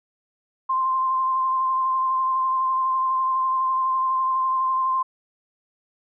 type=tone with vibrato; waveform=sine; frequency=1046.5 Hz; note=C6; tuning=in tune; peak=-19 dBFS; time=0.69-5.03 s; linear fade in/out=10 ms; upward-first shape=sine; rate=12 Hz; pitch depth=17 cents each way; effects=none